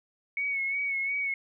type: tone with vibrato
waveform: sine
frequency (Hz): 2217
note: C#7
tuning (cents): 0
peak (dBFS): -27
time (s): 0.37-1.34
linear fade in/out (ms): 2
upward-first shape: sine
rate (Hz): 2.8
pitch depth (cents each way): 40
effects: none